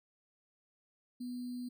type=tone with sample-and-hold; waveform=sine; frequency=246.9 Hz; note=B3; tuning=in tune; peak=-38 dBFS; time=1.2-1.69 s; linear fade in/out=10 ms; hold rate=4410 Hz; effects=none